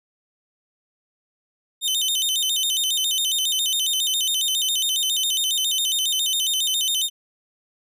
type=tone with vibrato; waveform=sawtooth; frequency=3345 Hz; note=G#7; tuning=12 cents sharp; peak=-17 dBFS; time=1.81-7.1 s; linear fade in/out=50 ms; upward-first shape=square; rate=7.3 Hz; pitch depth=160 cents each way; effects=none